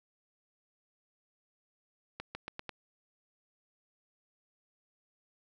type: accelerating click train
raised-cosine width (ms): 0.3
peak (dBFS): -23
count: 5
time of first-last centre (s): 2.2-2.693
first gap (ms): 150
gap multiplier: 0.87
effects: none

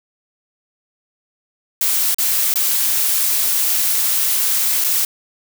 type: noise with dropouts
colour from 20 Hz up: blue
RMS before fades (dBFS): -17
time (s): 1.81-5.05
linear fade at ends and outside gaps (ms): 2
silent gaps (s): 2.145-2.184 / 2.54-2.557 / 4.841-4.845
effects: none

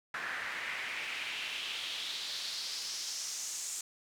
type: noise with band-pass filter sweep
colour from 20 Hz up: pink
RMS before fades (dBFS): -39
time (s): 0.14-3.81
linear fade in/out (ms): 2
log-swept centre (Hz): 1600 to 7500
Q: 3
effects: none

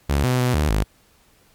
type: tone with pitch steps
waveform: sawtooth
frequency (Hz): 70.8 / 126.4 / 124.8 / 75.4 / 52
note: C#2 / B2 / B2 / D2 / G#1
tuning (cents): +37 / +41 / +19 / +46 / +3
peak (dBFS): -13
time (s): 0.09-0.84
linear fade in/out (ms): 10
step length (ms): 150
effects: pink hiss -57 dBFS RMS until 1.54 s + MP3 96 kbps

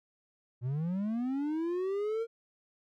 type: linear sweep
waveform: triangle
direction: up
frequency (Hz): 116.54 to 465.6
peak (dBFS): -28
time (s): 0.61-2.27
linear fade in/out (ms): 50
effects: none

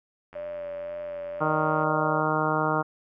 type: click train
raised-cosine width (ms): 0.5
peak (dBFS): -31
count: 134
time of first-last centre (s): 0.33-1.833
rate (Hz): 88.5
type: tone with vibrato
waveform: sine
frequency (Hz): 587.3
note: D5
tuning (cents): 0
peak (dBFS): -32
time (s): 0.35-2.21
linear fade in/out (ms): 10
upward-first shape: sine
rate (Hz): 2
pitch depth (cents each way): 23
type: harmonic tone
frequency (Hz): 155.1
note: D#3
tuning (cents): -5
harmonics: 1 / 2 / 3 / 4 / 5 / 6 / 7 / 8 / 9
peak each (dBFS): -31 / -31 / -31 / -31 / -31 / -31 / -31 / -31 / -31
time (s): 1.4-2.83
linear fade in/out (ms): 20
effects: none

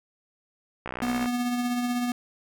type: click train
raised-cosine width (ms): 0.5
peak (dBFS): -17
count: 26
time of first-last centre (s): 0.86-1.259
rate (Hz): 62.7
type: tone with tremolo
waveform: square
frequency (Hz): 244.1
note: B3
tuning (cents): -20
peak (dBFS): -24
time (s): 1.02-2.12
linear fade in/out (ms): 2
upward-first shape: triangle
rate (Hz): 16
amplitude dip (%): 40
effects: none

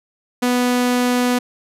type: tone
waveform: sawtooth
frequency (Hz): 246.9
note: B3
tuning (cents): 0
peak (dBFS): -11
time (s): 0.42-1.39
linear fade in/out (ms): 10
effects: resampled to 32000 Hz

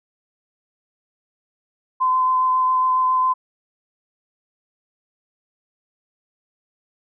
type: tone with vibrato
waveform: sine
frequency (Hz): 1026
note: C6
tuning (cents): -34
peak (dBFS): -15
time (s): 2-3.34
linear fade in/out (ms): 20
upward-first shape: sine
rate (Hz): 7.3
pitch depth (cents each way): 11
effects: none

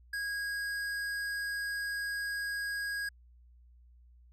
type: tone with tanh clipping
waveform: sine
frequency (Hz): 1643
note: G#6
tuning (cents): -19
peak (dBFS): -35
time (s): 0.13-3.09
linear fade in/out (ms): 5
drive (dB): 15
effects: added 60 Hz sine -56 dBFS peak until 4.32 s

